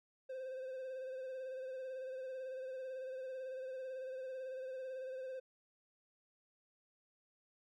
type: tone with vibrato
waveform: triangle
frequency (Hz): 520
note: C5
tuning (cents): -11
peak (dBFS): -40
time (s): 0.29-5.4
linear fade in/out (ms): 10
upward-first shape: sine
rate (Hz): 18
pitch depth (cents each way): 34
effects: none